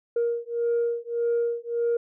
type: beating tone pair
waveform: sine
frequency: 469.5 / 471.2 Hz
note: A#4 / A#4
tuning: +12 / +19 cents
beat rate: 1.7 Hz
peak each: -25 dBFS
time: 0.16-1.97 s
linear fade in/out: 5 ms
effects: tanh soft clip ceiling -18 dBFS